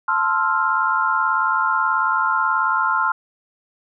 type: chord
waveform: sine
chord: F major seventh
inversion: first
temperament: equal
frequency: 880 / 1046.5 / 1318.5 / 1396.9 Hz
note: A5 / C6 / E6 / F6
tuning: 0 / 0 / 0 / 0 cents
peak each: -24 / -21 / -24 / -20 dBFS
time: 0.08-3.12 s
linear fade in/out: 5 ms
effects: none